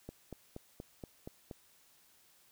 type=click train; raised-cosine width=2 ms; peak=-30 dBFS; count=7; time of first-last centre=0.09-1.512 s; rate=4.22 Hz; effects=white hiss -66 dBFS RMS until 2.51 s